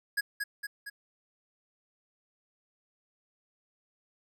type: tone with echo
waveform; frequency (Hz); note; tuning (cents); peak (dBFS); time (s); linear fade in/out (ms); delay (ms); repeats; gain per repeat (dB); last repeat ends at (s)
square; 1661.2; G#6; 0; -27; 0.17-0.21; 10; 230; 3; -4; 0.9
effects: none